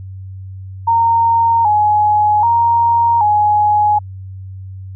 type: tone with pitch steps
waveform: sine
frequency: 922 / 841 / 933 / 838 Hz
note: A#5 / G#5 / A#5 / G#5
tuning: -19 / +22 / +1 / +15 cents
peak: -9 dBFS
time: 0.87-3.99 s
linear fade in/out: 10 ms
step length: 780 ms
effects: added 95 Hz sine -27 dBFS peak until 4.95 s